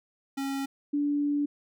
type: tone pair in turn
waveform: square / sine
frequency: 273.6 / 289.8 Hz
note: C#4 / D4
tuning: -23 / -23 cents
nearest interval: minor second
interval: 100 cents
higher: second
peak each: -30 / -24 dBFS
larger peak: second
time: 0.37-0.66 / 0.93-1.46 s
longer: second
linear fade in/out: 10 ms
effects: none

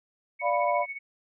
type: tone with tremolo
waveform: sine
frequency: 2217 Hz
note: C#7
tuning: in tune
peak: -31 dBFS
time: 0.39-0.99 s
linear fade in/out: 20 ms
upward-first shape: sine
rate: 14 Hz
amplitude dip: 75%
type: chord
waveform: sine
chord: B diminished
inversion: first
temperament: equal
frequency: 587.3 / 698.5 / 987.8 Hz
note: D5 / F5 / B5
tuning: 0 / 0 / 0 cents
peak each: -27 dBFS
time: 0.41-0.86 s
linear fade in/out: 50 ms
effects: none

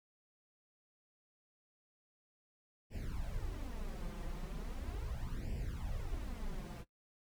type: noise with flanger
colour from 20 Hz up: brown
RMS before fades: -41 dBFS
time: 2.9-6.85 s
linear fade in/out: 50 ms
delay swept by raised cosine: 0.38 to 5.88 ms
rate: 0.38 Hz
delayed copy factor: +0.85
effects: noise-tail reverb RT60 0.1 s tail -18 dB re dry

